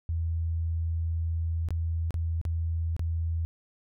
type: tone with dropouts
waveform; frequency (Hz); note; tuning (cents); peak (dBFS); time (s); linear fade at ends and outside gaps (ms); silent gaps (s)
sine; 82.41; E2; 0; -26; 0.09-3.45; 0; 1.687-1.706 / 2.107-2.142 / 2.414-2.452 / 2.965-2.994
effects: none